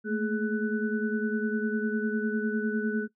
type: tone cluster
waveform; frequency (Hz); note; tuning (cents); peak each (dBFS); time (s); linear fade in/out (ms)
sine; 216.7 / 226.6 / 420.8 / 1490; A3 / A#3 / G#4 / F#6; -26 / -49 / +23 / +12; -29 / -32 / -32 / -34; 0.04-3.08; 50
effects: noise-tail reverb RT60 0.1 s tail -18 dB re dry